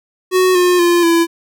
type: tone with pitch steps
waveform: square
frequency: 370 / 358.2 / 346.8 / 335.8 Hz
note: F#4 / F4 / F4 / E4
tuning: 0 / +44 / -12 / +32 cents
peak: -10 dBFS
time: 0.31-1.27 s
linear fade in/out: 50 ms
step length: 240 ms
effects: none